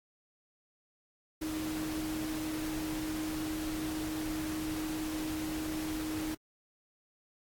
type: tone in noise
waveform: sine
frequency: 312 Hz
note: D#4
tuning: 5 cents sharp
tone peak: -34 dBFS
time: 1.41-6.35 s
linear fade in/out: 10 ms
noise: pink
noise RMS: -42 dBFS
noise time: 1.41-6.35 s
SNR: +5 dB
effects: AAC 64 kbps